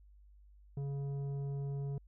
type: tone with tanh clipping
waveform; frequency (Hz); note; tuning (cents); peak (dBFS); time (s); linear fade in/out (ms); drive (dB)
sine; 139.8; C#3; +15; -37; 0.77-1.98; 2; 9
effects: added 50 Hz sine -57 dBFS peak until 2.07 s

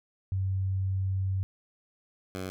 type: tone pair in turn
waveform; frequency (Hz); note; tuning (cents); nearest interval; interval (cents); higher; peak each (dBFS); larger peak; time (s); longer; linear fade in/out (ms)
sine / 10% pulse; 95.4 / 93.38; G2 / F#2; -47 / +16; unison; 37; first; -26; neither; 0.32-1.43 / 2.35-2.5; first; 0
effects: none

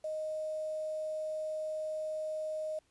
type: tone with quantisation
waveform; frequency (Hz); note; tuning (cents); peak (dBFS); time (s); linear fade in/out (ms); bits
sine; 622.3; D#5; 0; -34; 0.04-2.79; 5; 9
effects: pink hiss -72 dBFS RMS until 2.9 s + resampled to 24000 Hz

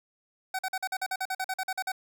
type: tone bursts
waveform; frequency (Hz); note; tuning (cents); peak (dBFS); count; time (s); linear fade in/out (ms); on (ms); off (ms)
25% pulse; 756; F#5; +37; -25; 15; 0.54-1.919; 5; 49; 46
effects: none

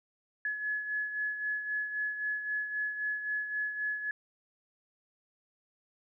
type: beating tone pair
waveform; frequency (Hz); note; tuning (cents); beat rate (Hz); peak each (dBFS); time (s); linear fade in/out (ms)
sine; 1700 / 1703.8; G#6 / G#6; +40 / +44; 3.8; -32 / -40; 0.45-4.11; 2
effects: none

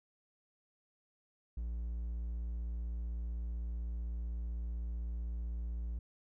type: tone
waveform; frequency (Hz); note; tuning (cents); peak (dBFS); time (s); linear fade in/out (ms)
triangle; 57.9; A#1; -11; -34; 1.57-5.99; 5
effects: none

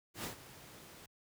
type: noise with ADSR envelope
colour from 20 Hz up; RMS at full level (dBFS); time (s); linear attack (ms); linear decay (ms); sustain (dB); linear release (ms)
pink; -39; 0.14-1.06; 100; 110; -15; 4
effects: high-pass 80 Hz 12 dB/octave

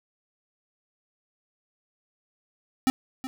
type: tone with echo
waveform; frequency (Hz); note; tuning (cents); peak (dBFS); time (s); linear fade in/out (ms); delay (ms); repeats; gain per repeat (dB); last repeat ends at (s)
square; 261.6; C4; 0; -19; 2.87-2.9; 0; 370; 1; -13; 3.27
effects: none

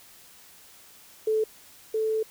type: tone pair in turn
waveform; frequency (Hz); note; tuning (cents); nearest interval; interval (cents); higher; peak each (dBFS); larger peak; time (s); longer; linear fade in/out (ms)
sine; 436 / 438.4; A4 / A4; -16 / -6; unison; 10; second; -21 / -23; first; 1.27-1.44 / 1.94-2.23; second; 5
effects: white hiss -52 dBFS RMS until 2.3 s

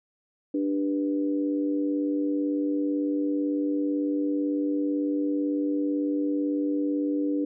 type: harmonic tone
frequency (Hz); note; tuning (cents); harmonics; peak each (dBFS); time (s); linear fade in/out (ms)
98; G2; 0; 3 / 4 / 5; -24 / -36 / -33; 0.54-7.45; 5
effects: none

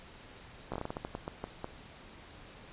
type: slowing click train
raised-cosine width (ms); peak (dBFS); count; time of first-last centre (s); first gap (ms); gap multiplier
1; -22; 13; 0.72-1.644; 16; 1.26
effects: pink hiss -52 dBFS RMS until 2.72 s + resampled to 8000 Hz

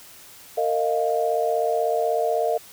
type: chord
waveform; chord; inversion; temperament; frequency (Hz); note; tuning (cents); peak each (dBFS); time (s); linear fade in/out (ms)
sine; Bb suspended fourth; none; equal with one note detuned; 458.2 / 622.3 / 698.5; Bb4 / Eb5 / F5; -30 / 0 / 0; -24; 0.57-2.58; 10
effects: white hiss -46 dBFS RMS until 2.72 s

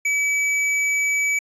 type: tone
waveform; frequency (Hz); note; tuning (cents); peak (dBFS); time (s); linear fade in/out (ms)
square; 2290; D7; -44; -19; 0.05-1.39; 5
effects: resampled to 24000 Hz + 10-bit

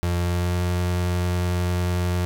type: tone with pitch glide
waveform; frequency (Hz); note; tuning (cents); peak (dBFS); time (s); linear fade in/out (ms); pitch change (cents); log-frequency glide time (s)
35% pulse; 87.31 to 88.89; F2 to F2; 0 to +31; -19; 0.03-2.25; 0; +31; 0.17-0.6
effects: none

